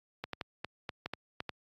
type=clicks; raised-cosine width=0.3 ms; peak=-20 dBFS; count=9; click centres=0.24 / 0.333 / 0.412 / 0.646 / 0.892 / 1.06 / 1.136 / 1.404 / 1.493 s; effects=high-pass 80 Hz 12 dB/octave + AAC 32 kbps